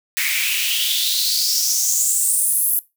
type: noise with high-pass filter sweep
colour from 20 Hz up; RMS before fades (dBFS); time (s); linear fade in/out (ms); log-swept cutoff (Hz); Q
white; -19; 0.17-2.79; 0; 2000 to 12000; 5.2
effects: noise-tail reverb RT60 0.2 s tail -18 dB re dry